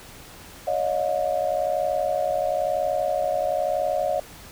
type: tone cluster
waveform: sine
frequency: 565 / 626 / 718 Hz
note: C#5 / D#5 / F5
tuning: +33 / +10 / +48 cents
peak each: -26 / -25 / -26 dBFS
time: 0.67-4.2 s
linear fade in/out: 5 ms
effects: pink hiss -44 dBFS RMS until 4.51 s